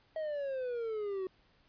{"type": "exponential sweep", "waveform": "triangle", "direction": "down", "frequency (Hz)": [641, 370], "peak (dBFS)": -32, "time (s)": [0.16, 1.27], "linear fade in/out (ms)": 2, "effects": ["pink hiss -68 dBFS RMS until 1.68 s", "resampled to 11025 Hz"]}